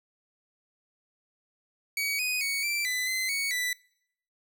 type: tone with pitch steps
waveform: sawtooth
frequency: 2260 / 2494 / 2232 / 2343 / 2003 / 2050 / 2229 / 1980 Hz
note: C#7 / D#7 / C#7 / D7 / B6 / C7 / C#7 / B6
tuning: +33 / +3 / +11 / -5 / +24 / -36 / +9 / +4 cents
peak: -24 dBFS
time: 1.97-3.73 s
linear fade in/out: 2 ms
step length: 220 ms
effects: noise-tail reverb RT60 0.7 s tail -24 dB re dry